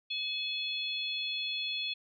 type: harmonic tone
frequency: 854 Hz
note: G#5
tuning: 48 cents sharp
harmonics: 3 / 4 / 5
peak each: -37 / -35 / -39 dBFS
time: 0.1-1.94 s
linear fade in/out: 10 ms
effects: none